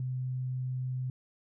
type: tone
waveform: sine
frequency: 128.1 Hz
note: C3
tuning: 36 cents flat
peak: -31 dBFS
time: 0-1.1 s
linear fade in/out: 2 ms
effects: none